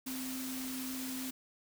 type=tone in noise; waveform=sine; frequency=259.6 Hz; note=C4; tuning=13 cents flat; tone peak=-39 dBFS; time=0.06-1.31 s; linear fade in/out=10 ms; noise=white; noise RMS=-43 dBFS; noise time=0.06-1.31 s; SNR=+1 dB; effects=none